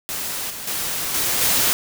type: noise with level steps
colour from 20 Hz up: white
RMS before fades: -27 / -32 / -25 / -21 / -18 dBFS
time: 0.09-1.73 s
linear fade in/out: 0 ms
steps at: 0.5 / 0.67 / 1.14 / 1.41 s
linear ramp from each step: 5 ms
effects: none